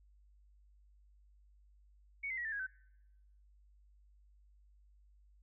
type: tone with pitch steps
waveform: sine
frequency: 2228 / 2067 / 1917.3 / 1778.6 / 1649.9 / 1530.6 Hz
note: C#7 / C7 / A#6 / A6 / G#6 / G6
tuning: +8 / -22 / +48 / +18 / -12 / -42 cents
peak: -37 dBFS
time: 2.23-2.668 s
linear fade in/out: 10 ms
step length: 73 ms
effects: noise-tail reverb RT60 0.9 s tail -24 dB re dry + added 50 Hz sine -62 dBFS peak until 5.42 s